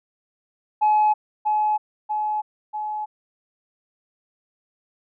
sine tone with echo, 850 Hz, G#5, 40 cents sharp, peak -13 dBFS, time 0.81-1.14 s, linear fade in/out 20 ms, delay 640 ms, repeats 3, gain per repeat -4 dB, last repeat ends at 3.06 s, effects tanh soft clip ceiling -12 dBFS

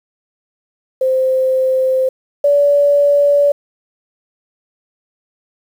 sine tone pair in turn, 521 / 573.8 Hz, C5 / D5, -7 / -40 cents, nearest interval major second, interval 167 cents, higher second, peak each -11 / -8 dBFS, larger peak second, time 1.01-2.09 / 2.44-3.52 s, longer neither, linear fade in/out 5 ms, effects 7-bit

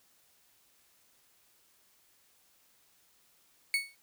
35% pulse tone with exponential decay, 2217 Hz, C#7, in tune, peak -22 dBFS, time 3.74-3.95 s, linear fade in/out 1 ms, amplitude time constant 45 ms, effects white hiss -67 dBFS RMS until 4.02 s

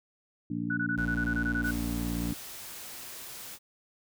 harmonic tone, 58.1 Hz, A#1, 5 cents flat, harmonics 2 / 3 / 4 / 5, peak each -39 / -36 / -35 / -34 dBFS, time 0.5-2.34 s, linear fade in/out 5 ms
sine tone bursts, 1480 Hz, F#6, in tune, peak -29 dBFS, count 11, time 0.7-1.711 s, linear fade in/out 5 ms, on 71 ms, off 23 ms
45% pulse tone, 58.27 Hz, A#1, in tune, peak -34 dBFS, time 0.97-2.32 s, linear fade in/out 10 ms
white noise, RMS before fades -43 dBFS, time 1.62-3.59 s, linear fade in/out 50 ms
effects none

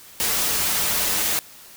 white noise with comb filter, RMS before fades -22 dBFS, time 0.2-1.39 s, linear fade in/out 0 ms, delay 7.6 ms, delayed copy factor -0.5, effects white hiss -45 dBFS RMS until 1.76 s

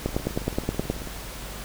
two click trains, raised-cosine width 2 ms, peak -23 / -10 dBFS, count 19 / 9, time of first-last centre 0.09-1.074 / 0.06-0.9 s, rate 18.3 / 9.52 Hz, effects added 50 Hz sine -38 dBFS peak until 1.64 s + pink hiss -38 dBFS RMS until 1.64 s

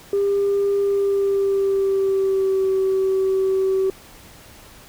sine tone with pitch glide, 400.1 to 382.3 Hz, G4 to G4, +35 to -43 cents, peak -15 dBFS, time 0.13-3.9 s, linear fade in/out 2 ms, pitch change -78 cents, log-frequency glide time 0.79-2.71 s, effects tanh soft clip ceiling -13 dBFS + pink hiss -45 dBFS RMS until 4.88 s

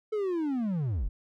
triangle linear sweep, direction down, 440 to 32.7 Hz, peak -25 dBFS, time 0.12-1.09 s, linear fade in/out 10 ms, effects none

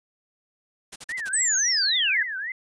white noise bursts, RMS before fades -37 dBFS, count 5, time 0.92-1.292 s, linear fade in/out 10 ms, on 40 ms, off 43 ms
sine tone with vibrato, 1760 Hz, A6, in tune, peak -28 dBFS, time 1.09-2.52 s, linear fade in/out 2 ms, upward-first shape triangle, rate 3.7 Hz, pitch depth 290 cents each way
sine linear sweep, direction down, 8290 to 1586 Hz, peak -20 dBFS, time 1.33-2.23 s, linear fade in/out 5 ms
effects resampled to 22050 Hz

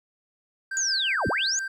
triangle tone with tremolo, 1568 Hz, G6, in tune, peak -26 dBFS, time 0.71-1.68 s, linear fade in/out 5 ms, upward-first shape sine, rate 5.7 Hz, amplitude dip 45%
sine linear two-way sweep, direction down then up, 6920 to 38.94 to 6920 Hz, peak -23 dBFS, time 0.77-1.59 s, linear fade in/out 0 ms, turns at 1.28 s
effects none

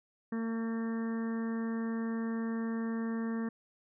harmonic tone, 227 Hz, A#3, 46 cents flat, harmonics 1 / 2 / 3 / 4 / 5 / 6 / 7 / 8, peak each -32 / -42 / -53 / -52 / -49 / -55 / -52 / -50 dBFS, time 0.32-3.49 s, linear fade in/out 5 ms, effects none

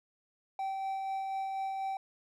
triangle tone with tremolo, 774 Hz, G5, 22 cents flat, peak -30 dBFS, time 0.59-1.97 s, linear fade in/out 2 ms, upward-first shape sine, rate 4.1 Hz, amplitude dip 25%, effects none

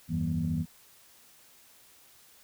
sine tone cluster, 82.2 / 95.7 / 163.5 / 193.5 / 239.4 Hz, E2 / G2 / E3 / G3 / A#3, -4 / -41 / -14 / -22 / +46 cents, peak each -37 / -36 / -29 / -38 / -33 dBFS, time 0.08-0.66 s, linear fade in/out 50 ms, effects tanh soft clip ceiling -18 dBFS + white hiss -58 dBFS RMS until 2.43 s

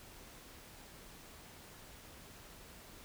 silence, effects pink hiss -55 dBFS RMS until 3.04 s

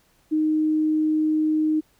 sine tone, 310 Hz, D#4, 6 cents flat, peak -18 dBFS, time 0.31-1.81 s, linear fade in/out 20 ms, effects pink hiss -62 dBFS RMS until 1.99 s

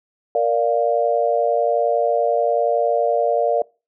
sine chord, Bb major, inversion none, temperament equal, 466.2 / 587.3 / 698.5 Hz, Bb4 / D5 / F5, 0 / 0 / 0 cents, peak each -20 / -19 / -20 dBFS, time 0.35-3.62 s, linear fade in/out 2 ms, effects noise-tail reverb RT60 0.3 s tail -24 dB re dry

